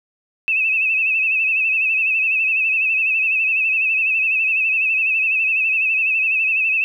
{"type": "tone with vibrato", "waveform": "sine", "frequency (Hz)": 2600, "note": "E7", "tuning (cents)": -24, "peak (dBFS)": -15, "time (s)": [0.48, 6.84], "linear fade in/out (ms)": 0, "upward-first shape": "sine", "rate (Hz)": 12, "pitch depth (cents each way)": 60, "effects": ["9-bit"]}